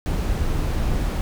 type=noise; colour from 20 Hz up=brown; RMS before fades=-22 dBFS; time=0.06-1.21 s; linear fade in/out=0 ms; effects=none